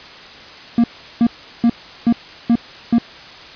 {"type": "tone bursts", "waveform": "triangle", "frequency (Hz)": 234.6, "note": "A#3", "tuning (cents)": 11, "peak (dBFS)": -7, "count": 6, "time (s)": [0.78, 2.984], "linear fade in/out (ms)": 2, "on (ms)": 59, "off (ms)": 370, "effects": ["white hiss -37 dBFS RMS until 3.55 s", "resampled to 11025 Hz"]}